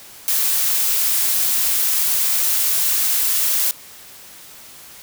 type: noise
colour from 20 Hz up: blue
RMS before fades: -18 dBFS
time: 0.28-3.71 s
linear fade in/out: 0 ms
effects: white hiss -41 dBFS RMS until 5.02 s